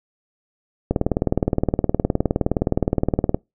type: click train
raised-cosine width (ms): 2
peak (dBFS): -4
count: 48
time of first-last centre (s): 0.91-3.345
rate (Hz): 19.3
effects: noise-tail reverb RT60 0.2 s tail -24 dB re dry